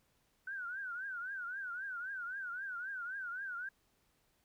sine tone with vibrato, 1500 Hz, F#6, 23 cents sharp, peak -39 dBFS, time 0.47-3.69 s, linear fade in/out 5 ms, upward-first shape triangle, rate 3.8 Hz, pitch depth 160 cents each way, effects pink hiss -75 dBFS RMS until 4.44 s

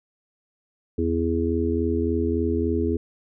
harmonic tone, 83.5 Hz, E2, 23 cents sharp, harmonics 1 / 3 / 4 / 5, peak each -26 / -26 / -26 / -26 dBFS, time 0.98-2.97 s, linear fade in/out 5 ms, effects none

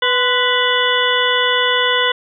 harmonic tone with a mistuned harmonic, 493.9 Hz, B4, in tune, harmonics 1 / 2 / 3 / 4 / 6 / 7, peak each -20 / -20 / -20 / -20 / -20 / -20 dBFS, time 0.02-2.12 s, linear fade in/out 5 ms, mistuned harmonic 2, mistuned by +57 cents, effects none

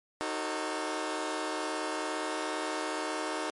15% pulse chord, D# diminished seventh, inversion none, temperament just, 311.1 / 373.4 / 448 / 537.6 Hz, D#4 / F#4 / A4 / C5, 0 / +16 / +31 / +47 cents, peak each -29 / -32 / -32 / -34 dBFS, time 0.21-3.5 s, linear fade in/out 0 ms, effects MP3 48 kbps

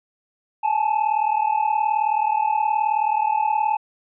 triangle tone pair together, 841.1 / 880 Hz, G#5 / A5, +22 / 0 cents, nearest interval minor second, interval 78 cents, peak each -19 dBFS, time 0.63-3.77 s, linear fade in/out 10 ms, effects resampled to 8000 Hz

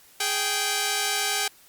5% pulse tone pair together, 415.3 / 780.4 Hz, G#4 / G5, 0 / -8 cents, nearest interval major seventh, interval 1092 cents, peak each -18 / -13 dBFS, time 0.2-1.48 s, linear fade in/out 5 ms, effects white hiss -54 dBFS RMS until 1.68 s + Opus 48 kbps

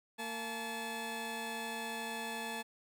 15% pulse tone pair together, 228.5 / 862.7 Hz, A#3 / A5, -34 / -34 cents, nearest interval octave + major seventh, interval 2300 cents, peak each -36 / -34 dBFS, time 0.18-2.63 s, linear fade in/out 20 ms, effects none

